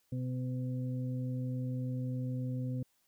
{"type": "harmonic tone", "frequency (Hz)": 126.9, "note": "B2", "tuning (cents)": 47, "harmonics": [1, 2, 4], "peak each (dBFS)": [-34, -39, -48], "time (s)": [0.12, 2.83], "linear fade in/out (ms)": 5, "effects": ["white hiss -74 dBFS RMS until 3.07 s"]}